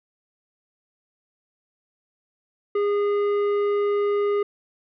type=tone with tanh clipping; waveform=sine; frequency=409.2 Hz; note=G#4; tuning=26 cents flat; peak=-21 dBFS; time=2.75-4.43 s; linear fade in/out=5 ms; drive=10 dB; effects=none